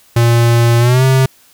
square tone with pitch glide, 117.6 to 132 Hz, A#2 to C3, +16 to +16 cents, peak -8 dBFS, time 0.16-1.26 s, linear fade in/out 5 ms, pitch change +200 cents, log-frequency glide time 0.79-1.04 s, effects white hiss -48 dBFS RMS until 1.53 s

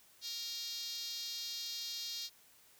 5% pulse tone with high-pass filter, 466.2 Hz, A#4, in tune, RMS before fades -42 dBFS, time 0.21-2.3 s, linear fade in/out 50 ms, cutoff 4200 Hz, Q 2.8, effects white hiss -64 dBFS RMS until 2.79 s

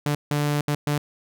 sawtooth tone bursts at uneven times, 146.83 Hz, D3, in tune, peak -17 dBFS, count 4, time 0.06-0.15 / 0.31-0.61 / 0.68-0.75 / 0.87-0.98 s, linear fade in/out 2 ms, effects none

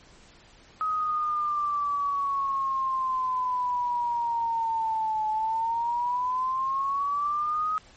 sine exponential two-way sweep, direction down then up, 1267 to 860 to 1267 Hz, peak -24 dBFS, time 0.81-7.78 s, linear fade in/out 0 ms, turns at 5.28 s, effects pink hiss -54 dBFS RMS until 7.96 s + MP3 32 kbps

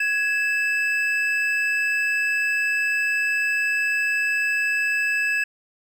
triangle tone pair together, 1670 / 2624 Hz, G#6 / E7, +9 / -9 cents, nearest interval minor sixth, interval 782 cents, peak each -21 dBFS, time 0-5.44 s, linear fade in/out 5 ms, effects none

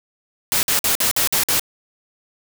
white noise bursts, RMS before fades -18 dBFS, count 7, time 0.52-1.596 s, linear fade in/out 0 ms, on 110 ms, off 51 ms, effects none

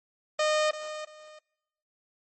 sawtooth tone with echo, 613 Hz, D#5, 26 cents flat, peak -19 dBFS, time 0.39-0.71 s, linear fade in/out 5 ms, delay 340 ms, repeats 2, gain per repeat -12 dB, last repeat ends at 1.39 s, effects noise-tail reverb RT60 1.0 s tail -25 dB re dry + MP3 32 kbps

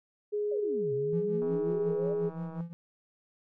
sine tone, 416.4 Hz, G#4, 5 cents sharp, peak -28 dBFS, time 0.32-2.3 s, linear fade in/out 20 ms
sine exponential two-way sweep, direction down then up, 614 to 125.8 to 614 Hz, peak -36 dBFS, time 0.51-2.14 s, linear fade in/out 10 ms, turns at 0.93 s
triangle tone with tremolo, 169.5 Hz, E3, 49 cents sharp, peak -29 dBFS, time 1.13-2.73 s, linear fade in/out 0 ms, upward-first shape triangle, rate 5.6 Hz, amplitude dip 90%
click train, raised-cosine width 1 ms, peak -33 dBFS, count 192, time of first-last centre 1.42-2.606 s, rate 161 Hz
effects none

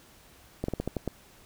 slowing click train, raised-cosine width 2 ms, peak -16 dBFS, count 7, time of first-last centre 0.64-1.077 s, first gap 44 ms, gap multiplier 1.2, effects pink hiss -56 dBFS RMS until 1.45 s

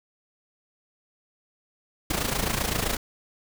pink noise with amplitude modulation, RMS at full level -24 dBFS, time 2.1-2.97 s, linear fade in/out 5 ms, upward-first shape sine, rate 27.7 Hz, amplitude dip 70%, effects none

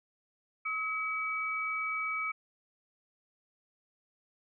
sine tone pair together, 1281 / 2282 Hz, E6 / C#7, -50 / +50 cents, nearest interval minor seventh, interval 1000 cents, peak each -35 / -33 dBFS, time 0.65-2.32 s, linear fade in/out 10 ms, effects none

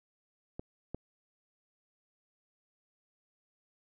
clicks, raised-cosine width 2 ms, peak -26 / -24 dBFS, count 2, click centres 0.595 / 0.946 s, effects none

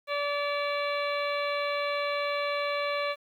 harmonic tone with a mistuned harmonic, 577 Hz, D5, 31 cents flat, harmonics 1 / 2 / 3 / 4 / 5 / 6 / 7, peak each -30 / -33 / -39 / -35 / -42 / -42 / -42 dBFS, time 0.07-3.16 s, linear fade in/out 50 ms, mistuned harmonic 5, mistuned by -68 cents, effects 10-bit

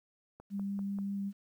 click train, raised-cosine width 1 ms, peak -36 dBFS, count 4, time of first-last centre 0.4-0.987 s, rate 5.11 Hz
sine tone with vibrato, 198.8 Hz, G3, 25 cents sharp, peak -33 dBFS, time 0.5-1.33 s, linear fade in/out 50 ms, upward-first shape triangle, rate 5.2 Hz, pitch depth 9 cents each way
effects 11-bit

